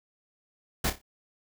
pink noise with echo, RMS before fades -27 dBFS, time 0.84-0.9 s, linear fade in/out 5 ms, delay 29 ms, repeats 4, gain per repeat -9 dB, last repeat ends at 1.016 s, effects none

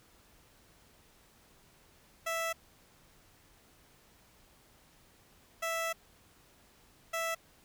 15% pulse tone bursts at uneven times, 659.3 Hz, E5, in tune, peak -26 dBFS, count 3, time 2.26-2.53 / 5.62-5.93 / 7.13-7.35 s, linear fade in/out 10 ms, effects pink hiss -63 dBFS RMS until 7.64 s

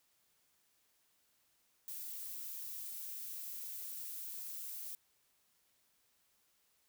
violet noise, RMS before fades -45 dBFS, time 1.88-4.95 s, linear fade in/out 0 ms, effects white hiss -75 dBFS RMS until 6.88 s

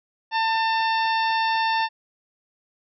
harmonic tone, 896 Hz, A5, 31 cents sharp, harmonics 1 / 2 / 3 / 4 / 5 / 6, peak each -21 / -27 / -31 / -33 / -35 / -37 dBFS, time 0.31-1.89 s, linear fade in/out 50 ms, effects none

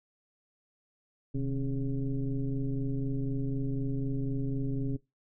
sine tone with frequency modulation, 130 Hz, C3, 11 cents flat, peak -28 dBFS, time 1.34-4.97 s, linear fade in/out 10 ms, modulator 142 Hz, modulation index 1.3, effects noise-tail reverb RT60 0.2 s tail -20 dB re dry

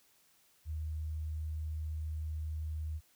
sine tone, 77.78 Hz, D#2, in tune, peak -35 dBFS, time 0.65-3.01 s, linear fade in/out 50 ms, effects white hiss -68 dBFS RMS until 3.15 s

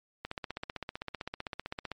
click train, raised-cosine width 0.3 ms, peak -20 dBFS, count 27, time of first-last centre 0.25-1.917 s, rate 15.6 Hz, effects MP3 48 kbps

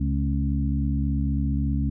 harmonic tone with a mistuned harmonic, 69.3 Hz, C#2, in tune, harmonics 1 / 2 / 3 / 4, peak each -24 / -27 / -29 / -30 dBFS, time 0-1.9 s, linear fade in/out 10 ms, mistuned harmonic 3, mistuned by +47 cents, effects none

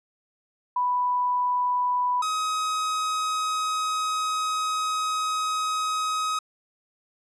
sine / 45% pulse tone pair in turn, 989 / 1264.9 Hz, B5 / D#6, +2 / +28 cents, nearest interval major third, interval 426 cents, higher second, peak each -21 / -24 dBFS, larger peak first, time 0.76-2.22 / 2.22-6.39 s, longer second, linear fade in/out 5 ms, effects resampled to 22050 Hz

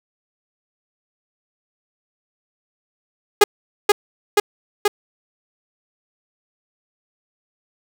sawtooth tone with echo, 412.4 Hz, G#4, 12 cents flat, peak -3 dBFS, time 3.41-3.44 s, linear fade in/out 5 ms, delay 480 ms, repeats 3, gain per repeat -2 dB, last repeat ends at 4.88 s, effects none

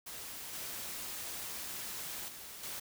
white noise with level steps, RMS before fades -45 / -42 / -48 / -42 dBFS, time 0.06-2.8 s, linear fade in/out 10 ms, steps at 0.53 / 2.28 / 2.63 s, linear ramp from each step 5 ms, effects none

